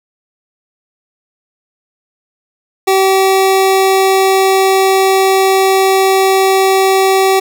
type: tone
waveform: 25% pulse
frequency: 383.6 Hz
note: G4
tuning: 37 cents flat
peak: -4 dBFS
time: 2.87-7.4 s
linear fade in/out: 10 ms
effects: none